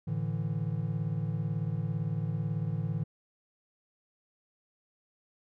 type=chord; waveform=triangle; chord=A suspended fourth; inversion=none; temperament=equal; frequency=110 / 146.83 / 164.81 Hz; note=A2 / D3 / E3; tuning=0 / 0 / 0 cents; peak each=-32 dBFS; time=0.07-3.04 s; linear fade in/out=10 ms; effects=none